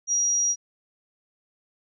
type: tone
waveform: sine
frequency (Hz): 5740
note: F8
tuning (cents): +47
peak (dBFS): -20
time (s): 0.07-0.56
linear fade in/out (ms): 50
effects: none